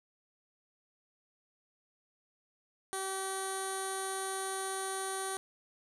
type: tone with low-pass filter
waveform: 15% pulse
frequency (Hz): 383.6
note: G4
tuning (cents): -37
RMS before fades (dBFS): -37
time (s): 2.93-5.37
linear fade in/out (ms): 0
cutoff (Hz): 9800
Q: 9.6
effects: none